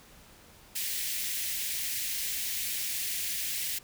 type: high-pass noise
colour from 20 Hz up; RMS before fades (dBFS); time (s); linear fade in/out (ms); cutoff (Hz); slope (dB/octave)
white; -33; 0.75-3.79; 10; 1800; 48
effects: pink hiss -55 dBFS RMS until 3.83 s